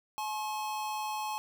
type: tone pair together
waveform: square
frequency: 853.2 / 1075 Hz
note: G#5 / C6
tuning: +46 / +47 cents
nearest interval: major third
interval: 401 cents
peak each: -35 / -40 dBFS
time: 0.18-1.38 s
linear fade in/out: 0 ms
effects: none